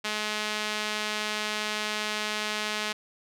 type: tone with band-pass filter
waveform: sawtooth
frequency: 212.4 Hz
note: G#3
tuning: 39 cents sharp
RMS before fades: -31 dBFS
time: 0.04-2.93 s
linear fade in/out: 10 ms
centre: 3200 Hz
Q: 0.84
effects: none